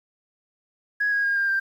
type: tone with pitch steps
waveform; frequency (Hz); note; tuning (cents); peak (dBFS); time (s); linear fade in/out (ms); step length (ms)
sine; 1666 / 1644 / 1622.3 / 1600.9 / 1579.8; G#6 / G#6 / G#6 / G6 / G6; +5 / -18 / -41 / +36 / +13; -19; 1-1.6; 10; 120
effects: tanh soft clip ceiling -15 dBFS + 9-bit